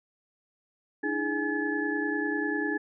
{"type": "tone cluster", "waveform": "sine", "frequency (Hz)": [298, 328.1, 417.8, 834, 1717], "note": ["D4", "E4", "G#4", "G#5", "A6"], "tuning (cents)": [25, -8, 10, 7, -43], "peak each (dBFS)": [-31, -34, -34, -39, -31], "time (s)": [1.03, 2.78], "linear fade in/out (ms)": 10, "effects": []}